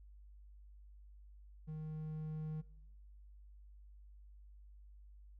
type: tone with level ramp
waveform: triangle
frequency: 155.56 Hz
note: D#3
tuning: in tune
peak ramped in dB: -40 to -37 dBFS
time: 1.67-2.62 s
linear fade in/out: 20 ms
effects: noise-tail reverb RT60 0.9 s tail -21 dB re dry + added 50 Hz sine -55 dBFS peak until 5.39 s

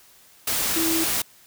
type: tone in noise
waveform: sine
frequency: 326.5 Hz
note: E4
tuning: 17 cents flat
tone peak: -23 dBFS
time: 0.76-1.04 s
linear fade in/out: 5 ms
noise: white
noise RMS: -24 dBFS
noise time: 0.47-1.22 s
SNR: -2 dB
effects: white hiss -53 dBFS RMS until 1.46 s

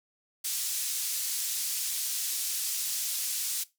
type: band-pass noise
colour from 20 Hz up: pink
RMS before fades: -32 dBFS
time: 0.44-3.64 s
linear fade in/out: 10 ms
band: 5800 to 16000 Hz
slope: 12 dB/octave
effects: noise-tail reverb RT60 0.2 s tail -18 dB re dry

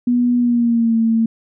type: tone with pitch glide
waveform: sine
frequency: 243.7 to 226.1 Hz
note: B3 to A3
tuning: -23 to +47 cents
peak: -12 dBFS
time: 0.07-1.26 s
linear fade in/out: 5 ms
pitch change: -130 cents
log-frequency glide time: 0.38-0.97 s
effects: none

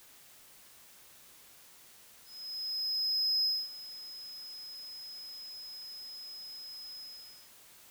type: tone with ADSR envelope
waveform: triangle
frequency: 5090 Hz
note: D#8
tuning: 39 cents sharp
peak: -24 dBFS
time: 2.24-7.52 s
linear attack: 1200 ms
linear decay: 240 ms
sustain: -18 dB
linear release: 520 ms
effects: tanh soft clip ceiling -21 dBFS + white hiss -57 dBFS RMS until 7.9 s

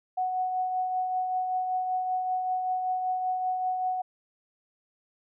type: tone with tremolo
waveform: sine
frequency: 740 Hz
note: F#5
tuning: in tune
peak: -24 dBFS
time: 0.17-4.02 s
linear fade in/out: 10 ms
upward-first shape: triangle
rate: 5.2 Hz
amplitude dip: 40%
effects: none

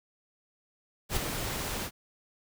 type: noise with ADSR envelope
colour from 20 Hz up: pink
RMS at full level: -28 dBFS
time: 1.09-1.91 s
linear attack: 76 ms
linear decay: 9 ms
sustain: -6 dB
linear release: 70 ms
effects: none

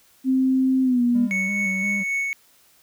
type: tone with pitch glide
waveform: sine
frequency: 261.6 to 241.3 Hz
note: C4 to B3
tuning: 0 to -40 cents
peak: -16 dBFS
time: 0.24-1.29 s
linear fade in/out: 50 ms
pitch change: -140 cents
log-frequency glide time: 0.83-1.02 s
type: tone with vibrato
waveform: triangle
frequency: 196 Hz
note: G3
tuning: in tune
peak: -24 dBFS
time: 1.14-2.04 s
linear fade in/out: 20 ms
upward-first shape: square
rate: 2.9 Hz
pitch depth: 44 cents each way
type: tone with tremolo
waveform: triangle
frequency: 2214 Hz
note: C#7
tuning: 3 cents flat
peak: -19 dBFS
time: 1.31-2.33 s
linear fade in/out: 0 ms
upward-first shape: sine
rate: 3.8 Hz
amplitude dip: 30%
effects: white hiss -57 dBFS RMS until 2.82 s

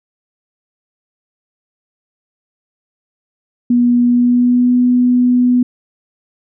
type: tone with pitch glide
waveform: sine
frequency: 242.3 to 247.4 Hz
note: B3 to B3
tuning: -33 to +3 cents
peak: -8 dBFS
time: 3.7-5.63 s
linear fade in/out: 5 ms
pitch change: +36 cents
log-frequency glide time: 4.04-4.75 s
effects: none

